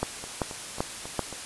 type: two click trains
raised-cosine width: 1 ms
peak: -11 / -23 dBFS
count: 4 / 5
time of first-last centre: 0.03-1.193 / 0.24-1.327 s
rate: 2.58 / 3.68 Hz
effects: white hiss -38 dBFS RMS until 1.45 s + resampled to 24000 Hz